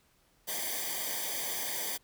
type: noise with comb filter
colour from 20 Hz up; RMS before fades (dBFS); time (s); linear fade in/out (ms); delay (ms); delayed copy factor
white; -35; 0.47-1.98; 20; 0.74; -0.9
effects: pink hiss -68 dBFS RMS until 2.03 s